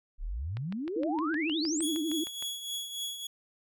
sine exponential sweep, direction up, 30.61 to 11175 Hz, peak -32 dBFS, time 0.18-1.9 s, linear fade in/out 50 ms
click train, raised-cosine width 0.3 ms, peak -27 dBFS, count 13, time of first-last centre 0.57-2.425 s, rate 6.47 Hz
sine tone with vibrato, 313.4 Hz, D#4, 13 cents sharp, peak -29 dBFS, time 0.96-2.24 s, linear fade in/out 5 ms, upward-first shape triangle, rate 12 Hz, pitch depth 140 cents each way
sawtooth tone with tremolo, 3357 Hz, G#7, 18 cents sharp, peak -29 dBFS, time 1.82-3.27 s, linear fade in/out 5 ms, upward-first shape triangle, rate 3.5 Hz, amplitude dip 65%
effects none

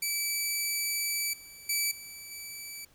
10% pulse tone with level steps, 2307 Hz, D7, 31 cents flat, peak -20 / -38 / -18 / -34 / -31 dBFS, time 0.02-2.85 s, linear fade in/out 5 ms, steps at 1.33 / 1.69 / 1.91 / 2.31 s, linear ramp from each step 5 ms, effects pink hiss -63 dBFS RMS until 2.94 s

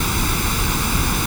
pink noise with comb filter, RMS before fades -19 dBFS, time 0-1.26 s, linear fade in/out 5 ms, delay 0.82 ms, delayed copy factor +0.7, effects none

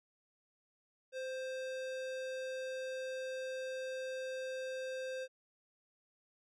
sine tone with sample-and-hold, 519 Hz, C5, 14 cents flat, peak -38 dBFS, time 1.12-5.28 s, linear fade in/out 50 ms, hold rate 2100 Hz, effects low-pass 6000 Hz 12 dB/octave

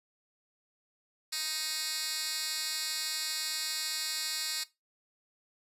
10% pulse tone with high-pass filter, 312.6 Hz, D#4, 8 cents sharp, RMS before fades -35 dBFS, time 1.32-4.64 s, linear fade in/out 10 ms, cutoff 3900 Hz, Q 1.3, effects noise-tail reverb RT60 0.2 s tail -17 dB re dry + resampled to 32000 Hz

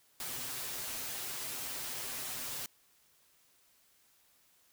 white noise with comb filter, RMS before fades -40 dBFS, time 0.2-2.66 s, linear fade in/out 2 ms, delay 7.8 ms, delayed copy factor +0.8, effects white hiss -68 dBFS RMS until 4.72 s

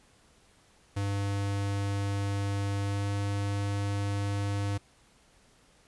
square tone with pitch glide, 100 to 100.7 Hz, G2 to G2, +35 to +47 cents, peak -29 dBFS, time 0.96-4.78 s, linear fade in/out 10 ms, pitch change +12 cents, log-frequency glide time 2.82-3.1 s, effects pink hiss -62 dBFS RMS until 5.87 s + resampled to 24000 Hz

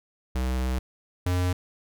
square tone pair in turn, 63.7 / 90.09 Hz, C2 / F#2, -46 / -46 cents, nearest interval tritone, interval 600 cents, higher second, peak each -25 / -23 dBFS, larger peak second, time 0.35-0.79 / 1.26-1.53 s, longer first, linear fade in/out 5 ms, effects none

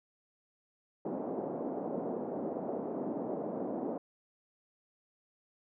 pink band-pass noise, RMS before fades -37 dBFS, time 1.05-3.98 s, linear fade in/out 5 ms, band 220 to 710 Hz, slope 24 dB/octave, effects none

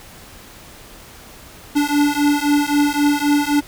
square beating tone pair, 289.1 / 292.9 Hz, D4 / D4, -27 / -5 cents, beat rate 3.8 Hz, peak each -18 dBFS, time 1.75-3.61 s, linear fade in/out 20 ms, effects pink hiss -41 dBFS RMS until 3.67 s

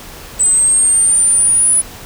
sine exponential sweep, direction up, 8030 to 10000 Hz, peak -8 dBFS, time 0.39-1.82 s, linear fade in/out 20 ms, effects pink hiss -33 dBFS RMS until 2.05 s

